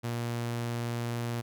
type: tone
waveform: sawtooth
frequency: 118.4 Hz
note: A#2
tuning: 27 cents sharp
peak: -27 dBFS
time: 0.03-1.42 s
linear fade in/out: 20 ms
effects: none